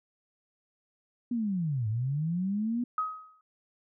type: linear two-way sweep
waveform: sine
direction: down then up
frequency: 246.9 to 104.1 to 246.9 Hz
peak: -27 dBFS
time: 1.31-2.84 s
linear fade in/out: 5 ms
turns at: 1.88 s
type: tone with exponential decay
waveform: sine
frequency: 1264 Hz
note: D#6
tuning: 27 cents sharp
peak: -24 dBFS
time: 2.98-3.41 s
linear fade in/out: 2 ms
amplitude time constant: 93 ms
effects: none